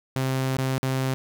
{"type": "tone with dropouts", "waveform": "sawtooth", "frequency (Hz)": 131.8, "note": "C3", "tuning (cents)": 13, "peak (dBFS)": -19, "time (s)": [0.16, 1.14], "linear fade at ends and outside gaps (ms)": 0, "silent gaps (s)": [[0.57, 0.584], [0.781, 0.83]], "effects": []}